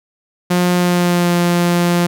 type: tone with pitch glide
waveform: sawtooth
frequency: 178 to 174.14 Hz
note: F3 to F3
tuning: +33 to -5 cents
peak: -8 dBFS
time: 0.5-2.07 s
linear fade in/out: 10 ms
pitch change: -38 cents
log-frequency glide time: 0.74-1.34 s
effects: none